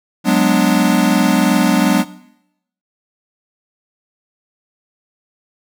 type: chord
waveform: square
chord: G# half-diminished seventh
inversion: third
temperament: equal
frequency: 185 / 207.7 / 246.9 / 293.7 Hz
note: F#3 / G#3 / B3 / D4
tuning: 0 / 0 / 0 / 0 cents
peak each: -17 dBFS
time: 0.24-2.05 s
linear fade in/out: 50 ms
effects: noise-tail reverb RT60 0.8 s tail -18 dB re dry